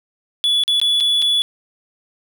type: tone with dropouts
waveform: triangle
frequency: 3424 Hz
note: A7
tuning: 48 cents flat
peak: -12 dBFS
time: 0.44-1.42 s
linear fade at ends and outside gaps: 0 ms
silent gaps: 0.637-0.679 / 0.8-0.815 / 1.002-1.007 / 1.219-1.223 s
effects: none